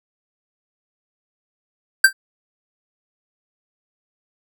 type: tone with exponential decay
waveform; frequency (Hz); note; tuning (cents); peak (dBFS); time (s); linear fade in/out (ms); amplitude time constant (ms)
square; 1568; G6; 0; -4; 2.04-2.13; 5; 18
effects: none